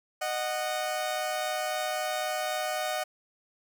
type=tone pair together; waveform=sawtooth; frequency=616.2 / 740 Hz; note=D#5 / F#5; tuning=-17 / 0 cents; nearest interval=minor third; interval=317 cents; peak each=-28 / -28 dBFS; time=0.21-3.04 s; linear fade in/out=10 ms; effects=none